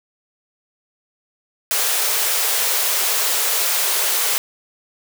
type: high-pass noise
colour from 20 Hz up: white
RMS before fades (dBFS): -19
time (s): 1.71-4.38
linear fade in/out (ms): 0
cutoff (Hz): 380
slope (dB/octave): 96
effects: none